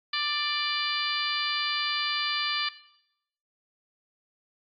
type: harmonic tone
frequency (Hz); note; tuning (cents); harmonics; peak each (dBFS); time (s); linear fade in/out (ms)
590; D5; +8; 2 / 3 / 4 / 5 / 6 / 7 / 8; -34 / -34 / -34 / -34 / -34 / -34 / -34; 0.13-2.69; 5
effects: noise-tail reverb RT60 0.8 s tail -17 dB re dry + AAC 48 kbps